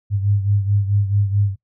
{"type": "beating tone pair", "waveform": "sine", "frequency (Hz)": [100.3, 104.9], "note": ["G2", "G#2"], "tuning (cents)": [40, 18], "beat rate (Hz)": 4.6, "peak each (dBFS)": [-16, -22], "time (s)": [0.1, 1.56], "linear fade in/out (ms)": 50, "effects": ["noise-tail reverb RT60 0.1 s tail -19 dB re dry"]}